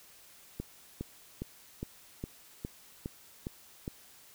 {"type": "click train", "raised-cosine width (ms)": 3, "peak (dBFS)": -23, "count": 9, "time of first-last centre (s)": [0.6, 3.879], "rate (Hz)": 2.44, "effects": ["white hiss -57 dBFS RMS until 4.34 s"]}